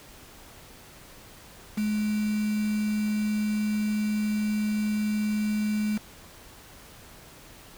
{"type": "tone with quantisation", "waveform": "sine", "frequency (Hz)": 211.6, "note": "G#3", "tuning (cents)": 33, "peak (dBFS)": -24, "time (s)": [1.77, 5.98], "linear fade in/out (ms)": 10, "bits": 6, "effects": ["pink hiss -49 dBFS RMS until 7.77 s"]}